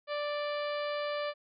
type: harmonic tone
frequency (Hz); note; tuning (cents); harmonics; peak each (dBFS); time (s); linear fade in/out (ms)
587.3; D5; 0; 1 / 2 / 3 / 4 / 5 / 6 / 7 / 8; -33 / -39 / -43 / -45 / -47 / -49 / -50 / -51; 0.07-1.34; 50
effects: none